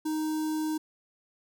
square tone with notch filter, 311.1 Hz, D#4, in tune, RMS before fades -30 dBFS, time 0.05-0.78 s, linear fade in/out 10 ms, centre 2300 Hz, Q 0.57, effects none

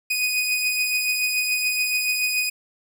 sawtooth beating tone pair, 2489 / 2496 Hz, D#7 / D#7, 0 / +5 cents, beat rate 7 Hz, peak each -18 / -26 dBFS, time 0.1-2.5 s, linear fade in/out 10 ms, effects none

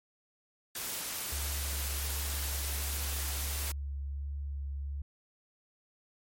white noise, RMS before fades -37 dBFS, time 0.75-3.72 s, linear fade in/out 5 ms
sine tone with vibrato, 70.3 Hz, C#2, 25 cents sharp, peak -34 dBFS, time 1.32-5.02 s, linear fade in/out 5 ms, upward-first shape sine, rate 1.4 Hz, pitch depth 16 cents each way
effects MP3 64 kbps

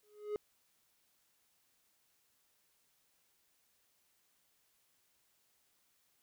triangle tone with exponential growth, 418.7 Hz, G#4, 14 cents sharp, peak -30 dBFS, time 0.03-0.36 s, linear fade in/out 1 ms, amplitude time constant 70 ms, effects white hiss -75 dBFS RMS until 6.22 s

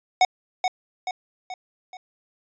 square tone with echo, 740 Hz, F#5, in tune, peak -14 dBFS, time 0.21-0.25 s, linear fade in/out 2 ms, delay 430 ms, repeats 4, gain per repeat -6 dB, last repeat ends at 1.97 s, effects resampled to 16000 Hz

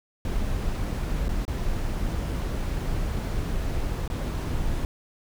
brown noise with dropouts, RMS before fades -27 dBFS, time 0.25-4.85 s, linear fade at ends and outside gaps 1 ms, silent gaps 1.283-1.291 / 1.452-1.479 / 4.078-4.1 s, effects none

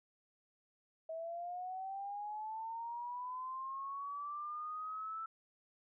sine linear sweep, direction up, 641 to 1327 Hz, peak -40 dBFS, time 1.09-5.26 s, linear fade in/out 5 ms, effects none

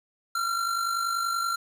square tone with amplitude modulation, 1369 Hz, F6, 35 cents flat, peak -24 dBFS, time 0.35-1.56 s, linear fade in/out 5 ms, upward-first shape sine, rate 50.4 Hz, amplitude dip 50%, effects resampled to 32000 Hz + 9-bit

